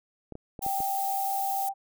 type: clicks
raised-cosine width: 2 ms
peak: -26 dBFS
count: 5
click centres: 0.323 / 0.354 / 0.592 / 0.664 / 0.804 s
type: tone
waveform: sine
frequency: 784 Hz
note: G5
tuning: in tune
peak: -27 dBFS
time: 0.61-1.74 s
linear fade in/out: 50 ms
type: noise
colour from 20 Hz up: violet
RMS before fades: -35 dBFS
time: 0.62-1.69 s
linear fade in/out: 5 ms
effects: none